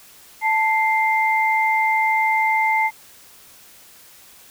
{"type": "tone pair together", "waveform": "sine", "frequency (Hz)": [880, 2093], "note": ["A5", "C7"], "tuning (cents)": [0, 0], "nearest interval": "octave + minor third", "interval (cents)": 1500, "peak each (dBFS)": [-18, -19], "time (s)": [0.41, 2.91], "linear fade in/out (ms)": 50, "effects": ["white hiss -47 dBFS RMS until 4.5 s"]}